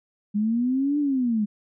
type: linear two-way sweep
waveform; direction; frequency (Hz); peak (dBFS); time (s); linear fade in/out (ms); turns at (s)
sine; up then down; 202.5 to 296.7 to 202.5; -20; 0.34-1.46; 20; 0.99
effects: none